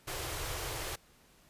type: band-stop noise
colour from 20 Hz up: pink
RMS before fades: -38 dBFS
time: 0.07-0.96 s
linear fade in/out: 10 ms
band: 140 to 320 Hz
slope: 48 dB/octave
effects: pink hiss -63 dBFS RMS until 1.49 s + resampled to 32000 Hz